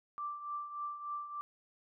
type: tone with tremolo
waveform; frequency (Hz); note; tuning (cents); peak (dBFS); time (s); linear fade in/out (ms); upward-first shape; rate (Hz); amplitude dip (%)
sine; 1174.7; D6; 0; -35; 0.18-1.41; 0; triangle; 3.4; 70
effects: none